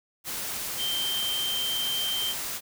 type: tone in noise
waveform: sine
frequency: 3136 Hz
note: G7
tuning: in tune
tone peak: -27 dBFS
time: 0.77-2.35 s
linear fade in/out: 50 ms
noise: white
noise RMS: -33 dBFS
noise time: 0.24-2.61 s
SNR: +3 dB
effects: none